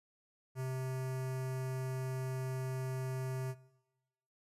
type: tone with notch filter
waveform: square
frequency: 130.3 Hz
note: C3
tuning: 7 cents flat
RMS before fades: -38 dBFS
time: 0.55-3.55 s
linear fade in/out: 50 ms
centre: 3600 Hz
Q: 1.1
effects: noise-tail reverb RT60 1.0 s tail -19 dB re dry + resampled to 32000 Hz